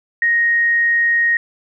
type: tone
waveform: sine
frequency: 1870 Hz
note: A#6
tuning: 5 cents sharp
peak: -12 dBFS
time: 0.22-1.37 s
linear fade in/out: 2 ms
effects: none